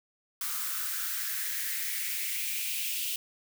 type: noise with high-pass filter sweep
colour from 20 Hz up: blue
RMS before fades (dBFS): -33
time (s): 0.41-3.16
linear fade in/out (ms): 2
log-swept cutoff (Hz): 1200 to 2900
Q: 4.3
effects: none